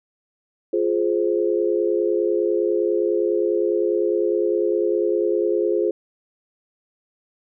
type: chord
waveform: sine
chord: F minor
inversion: none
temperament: just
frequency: 349.2 / 419.1 / 523.8 Hz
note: F4 / Ab4 / C5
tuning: 0 / +16 / +2 cents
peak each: -21 / -21 / -25 dBFS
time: 0.73-5.91 s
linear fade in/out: 5 ms
effects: none